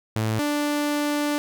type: tone pair in turn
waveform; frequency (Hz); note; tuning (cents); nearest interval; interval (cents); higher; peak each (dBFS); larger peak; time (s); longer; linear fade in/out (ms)
sawtooth; 110 / 293.7; A2 / D4; 0 / 0; octave + perfect fourth; 1700; second; -18; neither; 0.16-0.39 / 0.39-1.38; second; 0
effects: none